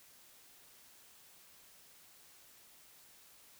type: silence
effects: white hiss -61 dBFS RMS until 3.59 s